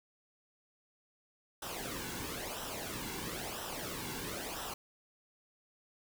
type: noise with flanger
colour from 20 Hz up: pink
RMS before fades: -41 dBFS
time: 1.62-4.74 s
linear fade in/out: 5 ms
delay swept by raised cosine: 0.44 to 1.64 ms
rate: 1 Hz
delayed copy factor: -0.65
effects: none